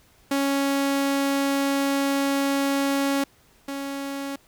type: tone pair in turn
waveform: sawtooth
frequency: 277.2 / 277.2 Hz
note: C#4 / C#4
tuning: 0 / 0 cents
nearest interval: unison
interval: 0 cents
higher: neither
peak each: -17 / -25 dBFS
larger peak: first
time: 0.31-3.24 / 3.68-4.36 s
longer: first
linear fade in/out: 5 ms
effects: pink hiss -58 dBFS RMS until 4.47 s